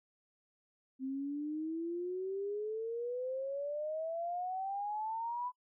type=exponential sweep; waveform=sine; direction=up; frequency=260 to 1002 Hz; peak=-35 dBFS; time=0.99-5.52 s; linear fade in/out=50 ms; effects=noise-tail reverb RT60 0.1 s tail -24 dB re dry